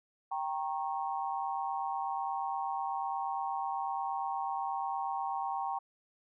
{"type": "chord", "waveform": "sine", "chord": "G diminished", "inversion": "none", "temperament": "equal with one note detuned", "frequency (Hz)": [784, 932.3, 1093.5], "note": ["G5", "Bb5", "Db6"], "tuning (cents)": [0, 0, -24], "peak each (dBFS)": [-35, -37, -39], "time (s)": [0.31, 5.79], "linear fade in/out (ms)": 10, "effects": []}